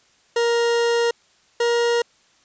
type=tone pair in turn; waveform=40% pulse; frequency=469.3 / 472.3 Hz; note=A#4 / A#4; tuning=+12 / +23 cents; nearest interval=unison; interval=11 cents; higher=second; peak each=-16 dBFS; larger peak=neither; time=0.36-1.11 / 1.6-2.02 s; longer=first; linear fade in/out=5 ms; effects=white hiss -58 dBFS RMS until 2.44 s + resampled to 16000 Hz